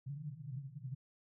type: band-pass noise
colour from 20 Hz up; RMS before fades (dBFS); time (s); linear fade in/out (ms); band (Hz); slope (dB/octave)
pink; -45; 0.06-0.95; 10; 130 to 150; 96
effects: none